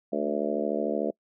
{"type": "harmonic tone with a mistuned harmonic", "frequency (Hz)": 73.42, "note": "D2", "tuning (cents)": 0, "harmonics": [3, 4, 5, 6, 7, 8, 9], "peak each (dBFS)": [-33, -33, -33, -33, -33, -33, -33], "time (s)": [0.12, 1.11], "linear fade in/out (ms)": 10, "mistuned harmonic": 3, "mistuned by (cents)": -27, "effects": ["noise-tail reverb RT60 0.1 s tail -26 dB re dry"]}